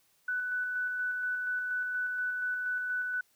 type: tone with tremolo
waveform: sine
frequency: 1491 Hz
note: F#6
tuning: 13 cents sharp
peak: -29 dBFS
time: 0.28-3.21 s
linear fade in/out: 5 ms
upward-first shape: square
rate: 4.2 Hz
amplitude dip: 25%
effects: white hiss -69 dBFS RMS until 3.35 s